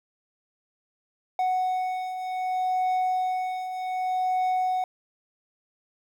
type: beating tone pair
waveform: triangle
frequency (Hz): 740 / 740.65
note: F#5 / F#5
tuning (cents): 0 / +2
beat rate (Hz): 0.65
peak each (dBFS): -30 / -23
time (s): 1.39-4.84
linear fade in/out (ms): 2
effects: 10-bit